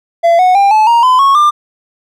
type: tone with pitch steps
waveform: triangle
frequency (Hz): 678 / 735.1 / 797 / 864.2 / 936.9 / 1015.9 / 1101.4 / 1194.2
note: E5 / F#5 / G5 / A5 / A#5 / B5 / C#6 / D6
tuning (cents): +49 / -11 / +28 / -31 / +8 / +49 / -11 / +29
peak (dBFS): -3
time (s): 0.23-1.51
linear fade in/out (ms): 20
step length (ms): 160
effects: none